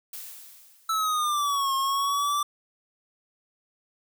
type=noise with exponential decay; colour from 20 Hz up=blue; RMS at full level=-37 dBFS; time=0.13-1.42 s; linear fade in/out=5 ms; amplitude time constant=280 ms
type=exponential two-way sweep; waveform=square; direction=down then up; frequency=1320 to 1074 to 1175 Hz; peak=-24 dBFS; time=0.89-2.43 s; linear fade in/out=5 ms; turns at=1.75 s
effects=none